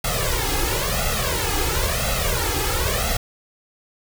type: noise with flanger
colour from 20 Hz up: pink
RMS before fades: -22 dBFS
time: 0.04-3.17 s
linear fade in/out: 5 ms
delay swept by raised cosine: 1.5 to 2.42 ms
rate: 0.98 Hz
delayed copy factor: +0.95
effects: none